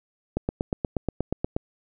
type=click train; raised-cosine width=2 ms; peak=-11 dBFS; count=11; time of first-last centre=0.37-1.565 s; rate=8.37 Hz; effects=none